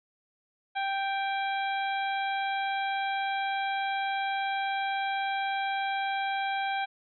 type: harmonic tone with a mistuned harmonic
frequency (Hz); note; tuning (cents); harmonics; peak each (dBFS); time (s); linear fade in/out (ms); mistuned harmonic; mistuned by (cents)
784; G5; 0; 1 / 2 / 3 / 4 / 5; -29 / -35 / -37 / -41 / -45; 0.75-6.86; 20; 4; +61
effects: none